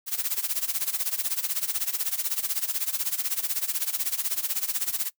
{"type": "noise with tremolo", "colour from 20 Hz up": "blue", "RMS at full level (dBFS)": -25, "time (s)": [0.06, 5.11], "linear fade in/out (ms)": 50, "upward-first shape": "sine", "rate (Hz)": 16, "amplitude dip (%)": 85, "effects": ["noise-tail reverb RT60 0.1 s tail -22 dB re dry"]}